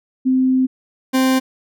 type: tone pair in turn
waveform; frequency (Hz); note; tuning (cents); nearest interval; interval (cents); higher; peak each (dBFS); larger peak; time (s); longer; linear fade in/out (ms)
sine / 40% pulse; 259.2 / 261.3; C4 / C4; -16 / -2; unison; 14; second; -12; neither; 0.25-0.67 / 1.13-1.4; first; 20
effects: none